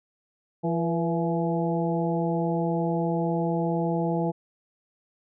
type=harmonic tone with a mistuned harmonic; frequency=168.6 Hz; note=E3; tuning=39 cents sharp; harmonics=1 / 2 / 3 / 4 / 5; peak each=-26 / -29 / -31 / -32 / -33 dBFS; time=0.63-4.32 s; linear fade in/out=20 ms; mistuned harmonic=3; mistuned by=-53 cents; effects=none

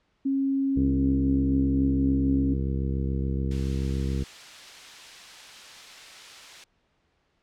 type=tone; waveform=sine; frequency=272 Hz; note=C#4; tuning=33 cents flat; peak=-22 dBFS; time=0.25-2.54 s; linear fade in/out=10 ms
type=harmonic tone; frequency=67 Hz; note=C2; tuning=42 cents sharp; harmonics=1 / 2 / 3 / 4 / 5 / 6 / 7; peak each=-27 / -30 / -33 / -38 / -38 / -42 / -42 dBFS; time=0.76-4.24 s; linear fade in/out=10 ms
type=noise; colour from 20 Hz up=blue; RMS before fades=-36 dBFS; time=3.51-6.64 s; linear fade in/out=2 ms
effects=pink hiss -70 dBFS RMS until 7.42 s + low-pass 4000 Hz 12 dB/octave

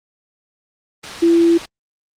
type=tone in noise; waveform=sine; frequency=336.7 Hz; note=E4; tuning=37 cents sharp; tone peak=-9 dBFS; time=1.22-1.58 s; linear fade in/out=10 ms; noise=white; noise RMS=-27 dBFS; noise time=1.03-1.66 s; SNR=+15 dB; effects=low-pass 5000 Hz 12 dB/octave + Opus 32 kbps

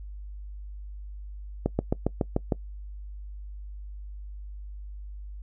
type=slowing click train; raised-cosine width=2 ms; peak=-10 dBFS; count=7; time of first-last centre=1.66-2.522 s; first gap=130 ms; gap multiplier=1.04; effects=noise-tail reverb RT60 0.1 s tail -22 dB re dry + added 50 Hz sine -37 dBFS peak until 5.42 s

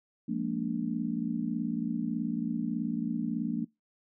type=chord; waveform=sine; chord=Bb dominant seventh; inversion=second; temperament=just; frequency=174.81 / 209.8 / 233.1 / 291.4 Hz; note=F3 / Ab3 / Bb3 / D4; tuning=+2 / +18 / 0 / -13 cents; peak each=-36 / -36 / -32 / -35 dBFS; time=0.28-3.65 s; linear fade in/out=10 ms; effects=noise-tail reverb RT60 0.2 s tail -23 dB re dry

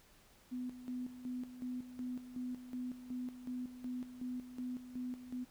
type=tone with tremolo; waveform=sine; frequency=250.3 Hz; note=B3; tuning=23 cents sharp; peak=-38 dBFS; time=0.51-5.45 s; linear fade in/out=20 ms; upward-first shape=square; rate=2.7 Hz; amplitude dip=70%; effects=pink hiss -65 dBFS RMS until 5.5 s

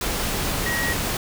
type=tone in noise; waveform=sine; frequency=1900 Hz; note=A#6; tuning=33 cents sharp; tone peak=-24 dBFS; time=0.66-0.93 s; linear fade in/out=2 ms; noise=pink; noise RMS=-25 dBFS; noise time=0.01-1.17 s; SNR=-2 dB; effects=none

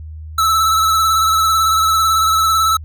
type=tone with vibrato; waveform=square; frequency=1310 Hz; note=E6; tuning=11 cents flat; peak=-12 dBFS; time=0.38-2.77 s; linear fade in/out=5 ms; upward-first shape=sine; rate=18 Hz; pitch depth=35 cents each way; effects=added 78 Hz sine -28 dBFS peak until 2.84 s

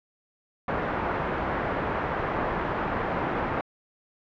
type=low-pass noise; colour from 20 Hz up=white; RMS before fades=-28 dBFS; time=0.68-3.61 s; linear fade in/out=2 ms; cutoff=1300 Hz; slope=12 dB/octave; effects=low-pass 2000 Hz 12 dB/octave

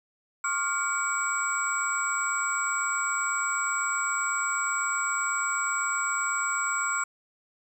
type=tone cluster; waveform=sine; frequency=1097 / 1205 / 1403 / 2268 / 7710 Hz; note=C#6 / D6 / F6 / C#7 / B8; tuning=-18 / +44 / +8 / +39 / -43 cents; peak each=-32 / -36 / -29 / -35 / -31 dBFS; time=0.44-7.04 s; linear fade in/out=5 ms; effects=9-bit

